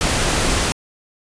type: noise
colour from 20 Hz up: pink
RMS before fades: -18 dBFS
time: 0.01-0.72 s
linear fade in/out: 0 ms
effects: resampled to 22050 Hz